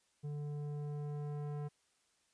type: tone with low-pass filter sweep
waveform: square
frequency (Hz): 146.83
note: D3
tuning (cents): 0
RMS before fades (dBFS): -41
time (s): 0.23-1.69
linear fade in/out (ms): 20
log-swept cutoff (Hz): 390 to 980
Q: 0.71
effects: white hiss -75 dBFS RMS until 2.33 s + resampled to 22050 Hz